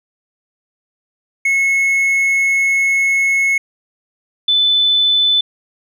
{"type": "tone pair in turn", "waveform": ["triangle", "sine"], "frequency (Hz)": [2185, 3507], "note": ["C#7", "A7"], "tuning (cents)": [-26, -6], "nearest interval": "minor sixth", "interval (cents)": 820, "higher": "second", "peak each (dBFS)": -10, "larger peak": "neither", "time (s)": [[1.45, 3.58], [4.48, 5.41]], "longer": "first", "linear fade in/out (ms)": 5, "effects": []}